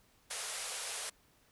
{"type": "band-pass noise", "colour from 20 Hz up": "white", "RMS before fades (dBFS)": -41, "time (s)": [0.3, 1.1], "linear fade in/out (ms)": 10, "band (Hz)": [410, 11000], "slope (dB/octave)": 96, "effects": ["pink hiss -68 dBFS RMS until 1.51 s"]}